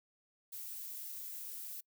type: noise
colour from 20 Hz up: violet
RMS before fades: -45 dBFS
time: 0.52-1.81 s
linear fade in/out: 10 ms
effects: noise-tail reverb RT60 0.1 s tail -25 dB re dry